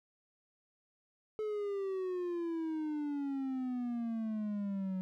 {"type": "exponential sweep", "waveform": "triangle", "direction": "down", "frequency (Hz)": [433.4, 185], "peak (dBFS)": -32, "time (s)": [1.39, 5.01], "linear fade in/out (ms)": 0, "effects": []}